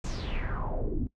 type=noise with low-pass filter sweep; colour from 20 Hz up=brown; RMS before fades=-31 dBFS; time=0.04-1.07 s; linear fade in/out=5 ms; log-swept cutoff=7400 to 230 Hz; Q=4.8; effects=noise-tail reverb RT60 0.1 s tail -18 dB re dry